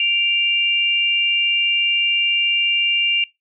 sine tone pair together, 2349 / 2794 Hz, D7 / F7, 0 / 0 cents, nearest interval minor third, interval 300 cents, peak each -22 / -16 dBFS, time 0-3.24 s, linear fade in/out 2 ms, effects noise-tail reverb RT60 0.2 s tail -23 dB re dry

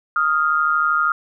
sine tone pair together, 1246.4 / 1399 Hz, D#6 / F6, +3 / +3 cents, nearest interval major second, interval 200 cents, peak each -18 dBFS, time 0.16-1.12 s, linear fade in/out 2 ms, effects none

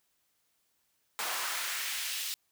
pink noise with high-pass filter sweep, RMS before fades -35 dBFS, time 1.19-2.34 s, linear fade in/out 0 ms, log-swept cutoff 830 to 3500 Hz, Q 1.1, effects white hiss -75 dBFS RMS until 2.51 s

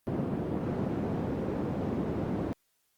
white band-pass noise, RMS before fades -32 dBFS, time 0.07-2.53 s, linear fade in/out 0 ms, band 110 to 310 Hz, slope 12 dB/octave, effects white hiss -74 dBFS RMS until 2.97 s + Opus 32 kbps

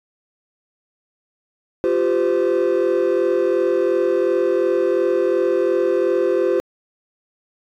triangle chord, F suspended second, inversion none, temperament equal with one note detuned, 349.2 / 392 / 513.7 Hz, F4 / G4 / C5, 0 / 0 / -32 cents, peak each -17 dBFS, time 1.84-6.6 s, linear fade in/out 0 ms, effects tanh soft clip ceiling -8 dBFS

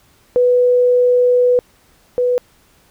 sine tone pair in turn, 493.9 / 493.9 Hz, B4 / B4, 0 / 0 cents, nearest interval unison, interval 0 cents, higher neither, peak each -9 / -12 dBFS, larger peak first, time 0.36-1.59 / 2.18-2.38 s, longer first, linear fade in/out 0 ms, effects pink hiss -53 dBFS RMS until 2.9 s

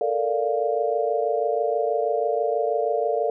sine chord, Bb major seventh, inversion third, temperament equal, 440 / 466.2 / 587.3 / 698.5 Hz, A4 / Bb4 / D5 / F5, 0 / 0 / 0 / 0 cents, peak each -26 dBFS, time 0.01-3.3 s, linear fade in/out 2 ms, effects none

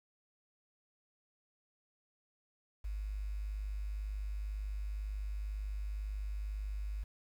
sine tone with quantisation, 51 Hz, G#1, 31 cents flat, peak -36 dBFS, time 2.84-7.04 s, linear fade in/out 10 ms, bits 10, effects none

